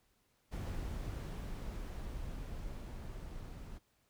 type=noise with level ramp; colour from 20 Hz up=brown; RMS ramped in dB=-39 to -47 dBFS; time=0.51-3.79 s; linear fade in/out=20 ms; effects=pink hiss -75 dBFS RMS until 4.09 s